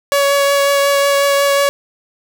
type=tone with vibrato; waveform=sawtooth; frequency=562 Hz; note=C#5; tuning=24 cents sharp; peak=-7 dBFS; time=0.12-1.69 s; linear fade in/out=0 ms; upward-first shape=triangle; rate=5.5 Hz; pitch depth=12 cents each way; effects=none